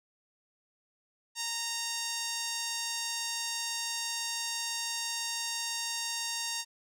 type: tone with band-pass filter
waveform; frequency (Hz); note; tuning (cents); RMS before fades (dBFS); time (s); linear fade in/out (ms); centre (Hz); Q
sawtooth; 926; A#5; -12; -35; 1.35-6.65; 50; 6100; 1.4
effects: none